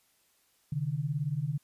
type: beating tone pair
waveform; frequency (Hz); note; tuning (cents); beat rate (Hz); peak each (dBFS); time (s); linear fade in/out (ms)
sine; 133.8 / 151.8; C3 / D#3; +39 / -42; 18; -33 / -31; 0.72-1.58; 5
effects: white hiss -69 dBFS RMS until 1.63 s + resampled to 32000 Hz